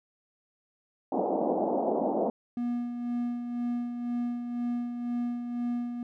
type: band-pass noise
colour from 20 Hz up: white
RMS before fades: -28 dBFS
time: 1.12-2.3 s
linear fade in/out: 2 ms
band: 200 to 800 Hz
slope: 48 dB/octave
type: tone with tremolo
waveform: triangle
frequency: 240.8 Hz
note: B3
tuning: 44 cents flat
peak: -25 dBFS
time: 2.57-6.03 s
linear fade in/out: 2 ms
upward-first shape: sine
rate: 2 Hz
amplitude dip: 50%
effects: none